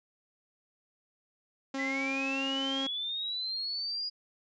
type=tone; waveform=sawtooth; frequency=270 Hz; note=C#4; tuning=45 cents flat; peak=-29 dBFS; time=1.74-2.87 s; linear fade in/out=5 ms
type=linear sweep; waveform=sine; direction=up; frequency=1968 to 4900 Hz; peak=-32 dBFS; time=1.78-4.1 s; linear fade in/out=20 ms
effects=resampled to 16000 Hz